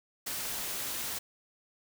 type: noise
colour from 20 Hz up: white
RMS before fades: -36 dBFS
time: 0.26-1.19 s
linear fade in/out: 10 ms
effects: none